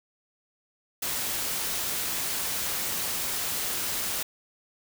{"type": "noise", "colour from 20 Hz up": "white", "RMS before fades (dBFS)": -30, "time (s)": [1.02, 4.23], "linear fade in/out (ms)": 5, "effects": []}